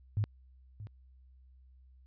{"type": "tone with echo", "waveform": "sine", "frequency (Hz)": 104.4, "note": "G#2", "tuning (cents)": 10, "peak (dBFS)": -27, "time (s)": [0.17, 0.24], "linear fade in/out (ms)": 0, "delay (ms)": 630, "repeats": 1, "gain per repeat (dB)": -14, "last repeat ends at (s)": 0.87, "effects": ["added 64 Hz sine -56 dBFS peak until 2.06 s", "resampled to 11025 Hz"]}